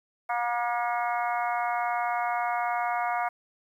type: harmonic tone with a mistuned harmonic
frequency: 238.8 Hz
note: A#3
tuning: 42 cents sharp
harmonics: 3 / 4 / 5 / 6 / 7 / 8 / 9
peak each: -28 / -32 / -34 / -36 / -42 / -44 / -37 dBFS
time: 0.29-3.29 s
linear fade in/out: 10 ms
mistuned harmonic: 9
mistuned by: +19 cents
effects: 10-bit